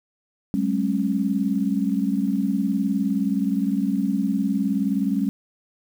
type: tone cluster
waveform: sine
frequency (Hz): 192.2 / 211.6 / 272.3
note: G3 / G#3 / C#4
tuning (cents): -34 / +33 / -31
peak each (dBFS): -24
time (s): 0.54-5.29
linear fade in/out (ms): 0
effects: 8-bit